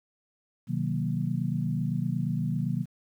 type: chord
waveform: sine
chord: C half-diminished seventh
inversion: none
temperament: equal with one note detuned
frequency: 127.53 / 155.56 / 185 / 233.1 Hz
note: C3 / Eb3 / Gb3 / Bb3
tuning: -44 / 0 / 0 / 0 cents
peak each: -31 / -30 / -32 / -34 dBFS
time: 0.67-2.86 s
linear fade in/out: 50 ms
effects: 10-bit